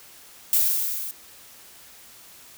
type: noise with level ramp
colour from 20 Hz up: violet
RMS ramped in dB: -18 to -33 dBFS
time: 0.53-1.11 s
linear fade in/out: 0 ms
effects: white hiss -48 dBFS RMS until 2.57 s